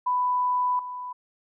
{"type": "tone with level steps", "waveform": "sine", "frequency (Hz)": 994, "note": "B5", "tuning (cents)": 11, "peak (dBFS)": [-21, -32], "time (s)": [0.06, 1.13], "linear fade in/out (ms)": 10, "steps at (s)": 0.79, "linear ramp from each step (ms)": 2, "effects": []}